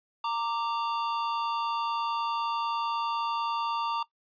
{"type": "tone pair together", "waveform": "square", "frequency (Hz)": [924, 1174.7], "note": ["A#5", "D6"], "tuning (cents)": [-16, 0], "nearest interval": "major third", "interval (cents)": 416, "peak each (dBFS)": [-31, -32], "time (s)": [0.24, 4.03], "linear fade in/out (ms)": 5, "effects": ["noise-tail reverb RT60 0.1 s tail -18 dB re dry", "resampled to 11025 Hz"]}